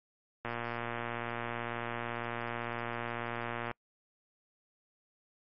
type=click train; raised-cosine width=0.5 ms; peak=-21 dBFS; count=386; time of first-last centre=0.45-3.713 s; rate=118 Hz; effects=noise-tail reverb RT60 0.1 s tail -26 dB re dry + MP3 32 kbps